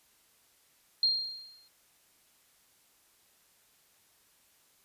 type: tone with exponential decay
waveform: sine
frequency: 4210 Hz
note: C8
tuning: 10 cents sharp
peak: -21 dBFS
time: 1.03-1.68 s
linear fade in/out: 2 ms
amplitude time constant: 140 ms
effects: white hiss -66 dBFS RMS until 4.84 s + resampled to 32000 Hz